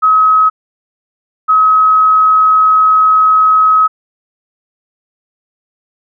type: tone pair in turn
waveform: sine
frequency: 1276 / 1276 Hz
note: D#6 / D#6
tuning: +43 / +43 cents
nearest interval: unison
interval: 0 cents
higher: neither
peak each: -5 dBFS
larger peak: neither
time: 0.02-0.5 / 1.48-3.88 s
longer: second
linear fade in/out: 20 ms
effects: none